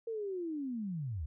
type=linear sweep; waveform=sine; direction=down; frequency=464.5 to 65.41 Hz; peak=-35 dBFS; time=0.07-1.26 s; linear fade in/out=5 ms; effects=none